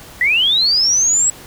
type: linear sweep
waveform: sine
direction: up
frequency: 1894 to 7820 Hz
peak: -11 dBFS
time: 0.21-1.3 s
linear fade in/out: 2 ms
effects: pink hiss -38 dBFS RMS until 1.46 s